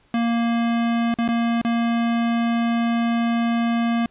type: tone with dropouts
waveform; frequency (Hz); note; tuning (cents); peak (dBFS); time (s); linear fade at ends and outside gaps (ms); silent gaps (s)
square; 233.1; A#3; 0; -19; 0.14-4.06; 2; 1.141-1.186 / 1.279-1.287 / 1.615-1.648
effects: pink hiss -59 dBFS RMS until 4.1 s + resampled to 8000 Hz